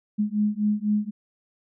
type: beating tone pair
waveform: sine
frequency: 207.7 / 211.7 Hz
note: G#3 / G#3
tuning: 0 / +33 cents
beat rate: 4 Hz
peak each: -24 dBFS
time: 0.18-1.11 s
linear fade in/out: 20 ms
effects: none